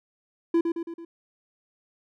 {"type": "tone with echo", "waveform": "triangle", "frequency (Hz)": 335.7, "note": "E4", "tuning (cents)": 32, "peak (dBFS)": -16, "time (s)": [0.54, 0.61], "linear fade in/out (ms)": 5, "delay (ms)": 110, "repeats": 4, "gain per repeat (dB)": -5, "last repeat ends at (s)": 1.05, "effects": []}